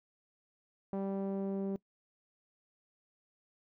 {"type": "tone with low-pass filter sweep", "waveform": "sawtooth", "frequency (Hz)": 195.4, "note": "G3", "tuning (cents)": -5, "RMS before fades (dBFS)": -36, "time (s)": [0.93, 1.76], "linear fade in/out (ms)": 0, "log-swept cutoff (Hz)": [700, 440], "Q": 1.4, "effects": ["noise-tail reverb RT60 0.1 s tail -22 dB re dry"]}